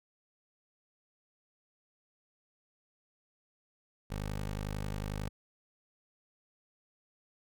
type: tone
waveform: 15% pulse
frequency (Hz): 51.1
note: G#1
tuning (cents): -27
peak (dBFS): -29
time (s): 4.1-5.29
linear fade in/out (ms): 10
effects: none

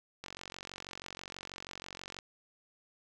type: click train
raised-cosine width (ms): 0.2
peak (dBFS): -25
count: 91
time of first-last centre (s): 0.24-2.188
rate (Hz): 46.2
effects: none

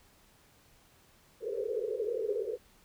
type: band-pass noise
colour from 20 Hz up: white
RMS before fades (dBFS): -34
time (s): 1.4-2.58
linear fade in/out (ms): 50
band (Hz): 400 to 500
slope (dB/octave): 96
effects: pink hiss -63 dBFS RMS until 2.84 s

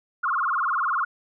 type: tone with vibrato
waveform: sine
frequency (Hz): 1235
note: D#6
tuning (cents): -13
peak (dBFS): -21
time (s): 0.23-1.05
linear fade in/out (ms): 10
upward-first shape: sine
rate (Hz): 20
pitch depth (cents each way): 280
effects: none

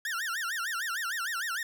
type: tone with vibrato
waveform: 40% pulse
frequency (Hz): 1590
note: G6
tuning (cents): +24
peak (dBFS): -30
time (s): 0.05-1.63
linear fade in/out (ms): 2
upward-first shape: sine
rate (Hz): 6.6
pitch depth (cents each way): 290
effects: none

